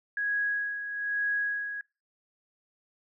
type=tone with tremolo; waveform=sine; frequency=1659 Hz; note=G#6; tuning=2 cents flat; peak=-25 dBFS; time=0.17-1.81 s; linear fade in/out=2 ms; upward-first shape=sine; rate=1.1 Hz; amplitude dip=60%; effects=noise-tail reverb RT60 0.3 s tail -25 dB re dry